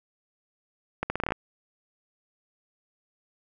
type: accelerating click train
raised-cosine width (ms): 0.5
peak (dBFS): -12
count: 9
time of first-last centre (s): 1.03-1.321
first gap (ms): 70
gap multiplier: 0.8
effects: none